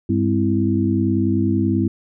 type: tone cluster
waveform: sine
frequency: 99.9 / 201.1 / 259.5 / 329.9 Hz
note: G2 / G3 / C4 / E4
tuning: +33 / +44 / -14 / +1 cents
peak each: -21 dBFS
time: 0.09-1.88 s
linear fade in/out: 5 ms
effects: none